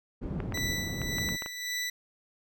white low-pass noise, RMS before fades -35 dBFS, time 0.21-1.37 s, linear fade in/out 20 ms, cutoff 220 Hz, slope 12 dB/octave
clicks, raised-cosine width 0.5 ms, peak -22 dBFS, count 8, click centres 0.403 / 0.523 / 0.575 / 1.017 / 1.184 / 1.289 / 1.422 / 1.461 s
20% pulse tone with tremolo, 1975.5 Hz, B6, in tune, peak -25 dBFS, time 0.54-1.9 s, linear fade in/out 5 ms, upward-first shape sine, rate 1.8 Hz, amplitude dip 60%
effects none

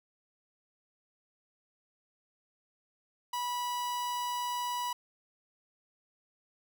45% pulse tone, 979 Hz, B5, 15 cents flat, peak -32 dBFS, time 3.33-4.93 s, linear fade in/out 5 ms, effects none

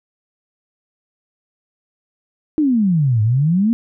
sine exponential two-way sweep, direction down then up, 319.5 to 104.1 to 239.9 Hz, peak -12 dBFS, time 2.58-3.73 s, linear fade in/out 0 ms, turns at 3.22 s, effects none

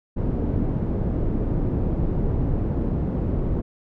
pink low-pass noise, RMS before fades -23 dBFS, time 0.16-3.62 s, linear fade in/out 20 ms, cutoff 350 Hz, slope 12 dB/octave, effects none

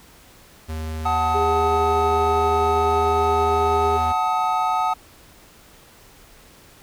square tone with pitch glide, 79.1 to 79.79 Hz, D#2 to D#2, +29 to +44 cents, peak -27 dBFS, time 0.68-4.13 s, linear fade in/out 20 ms, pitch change +15 cents, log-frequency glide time 2.74-2.96 s
triangle chord, D# diminished, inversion first, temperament equal with one note detuned, 740 / 880 / 1263.3 Hz, F#5 / A5 / D#6, 0 / 0 / +26 cents, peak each -21 dBFS, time 1.05-4.94 s, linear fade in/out 10 ms
sine tone, 408 Hz, G#4, 31 cents flat, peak -21 dBFS, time 1.34-3.98 s, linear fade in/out 20 ms
effects pink hiss -49 dBFS RMS until 6.82 s

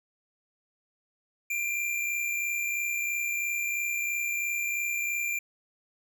square tone pair together, 2374 / 2437 Hz, D7 / D#7, +18 / -37 cents, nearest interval unison, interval 45 cents, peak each -29 / -39 dBFS, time 1.5-5.39 s, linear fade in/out 5 ms, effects none

